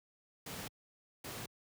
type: noise bursts at uneven times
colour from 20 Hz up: pink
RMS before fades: -44 dBFS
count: 2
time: 0.46-0.68 / 1.24-1.46 s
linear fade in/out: 5 ms
effects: high-pass 80 Hz 12 dB/octave